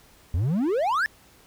triangle exponential sweep, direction up, 76.5 to 1806 Hz, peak -19 dBFS, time 0.34-1.06 s, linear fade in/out 0 ms, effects pink hiss -55 dBFS RMS until 1.46 s

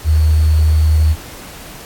sine tone with sample-and-hold, 77.78 Hz, D#2, in tune, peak -8 dBFS, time 0.04-1.16 s, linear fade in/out 50 ms, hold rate 4410 Hz, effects pink hiss -34 dBFS RMS until 1.85 s + AAC 64 kbps

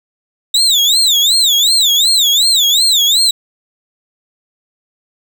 35% pulse tone with vibrato, 3729 Hz, A#7, in tune, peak -7 dBFS, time 0.54-3.31 s, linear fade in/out 5 ms, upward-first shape sine, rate 2.7 Hz, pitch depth 220 cents each way, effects none

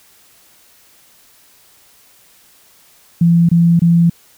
sine tone bursts, 169.5 Hz, E3, 49 cents sharp, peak -7 dBFS, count 3, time 3.21-4.098 s, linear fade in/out 5 ms, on 280 ms, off 24 ms, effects white hiss -49 dBFS RMS until 4.37 s

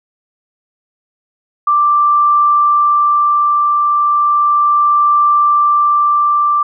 sine tone with tremolo, 1177 Hz, D6, 3 cents sharp, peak -7 dBFS, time 1.67-6.63 s, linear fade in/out 5 ms, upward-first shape triangle, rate 0.35 Hz, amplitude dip 25%, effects none

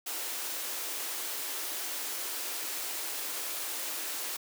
white high-pass noise, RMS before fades -36 dBFS, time 0.06-4.37 s, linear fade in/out 10 ms, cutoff 270 Hz, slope 96 dB/octave, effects none

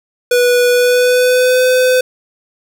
square tone with pitch glide, 490 to 507.6 Hz, B4 to B4, -14 to +47 cents, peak -9 dBFS, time 0.31-2.01 s, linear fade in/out 5 ms, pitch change +61 cents, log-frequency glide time 0.7-1.64 s, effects 7-bit

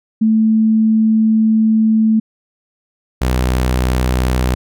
sine / sawtooth tone pair in turn, 220 / 62.89 Hz, A3 / B1, 0 / +32 cents, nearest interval octave + minor seventh, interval 2168 cents, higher first, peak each -9 dBFS, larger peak neither, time 0.21-2.2 / 3.21-4.55 s, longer first, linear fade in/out 10 ms, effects none

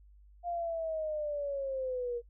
sine linear sweep, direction down, 703 to 470 Hz, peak -32 dBFS, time 0.43-2.22 s, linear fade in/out 50 ms, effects noise-tail reverb RT60 0.1 s tail -25 dB re dry + added 50 Hz sine -55 dBFS peak until 2.29 s

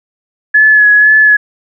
sine tone with vibrato, 1704 Hz, G#6, 44 cents sharp, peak -3 dBFS, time 0.54-1.37 s, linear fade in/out 10 ms, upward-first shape sine, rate 2 Hz, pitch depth 26 cents each way, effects none

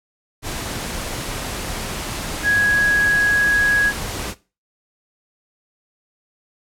sine tone in noise, 1661.2 Hz, G#6, in tune, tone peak -13 dBFS, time 2.43-3.93 s, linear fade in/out 50 ms, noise pink, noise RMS -27 dBFS, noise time 0.42-4.35 s, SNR +11 dB, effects noise-tail reverb RT60 0.3 s tail -18 dB re dry + low-pass 12000 Hz 12 dB/octave

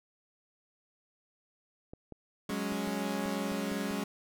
clicks, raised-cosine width 2 ms, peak -31 dBFS, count 9, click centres 1.935 / 2.123 / 2.504 / 2.722 / 2.875 / 3.258 / 3.518 / 3.717 / 3.91 s
sawtooth chord, F# suspended second, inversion none, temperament equal, 185 / 207.7 / 277.2 Hz, F#3 / G#3 / C#4, 0 / 0 / 0 cents, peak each -34 / -31 / -33 dBFS, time 2.49-4.04 s, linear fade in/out 5 ms
effects none

